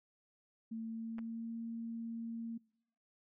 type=tone with pitch glide; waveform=sine; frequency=225.2 to 229.5 Hz; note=A3 to A#3; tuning=+40 to -27 cents; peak=-39 dBFS; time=0.71-2.58 s; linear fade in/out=10 ms; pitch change=+33 cents; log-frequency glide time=0.87-1.56 s
type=clicks; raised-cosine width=0.5 ms; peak=-37 dBFS; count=2; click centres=1.184 / 1.19 s
effects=noise-tail reverb RT60 0.8 s tail -26 dB re dry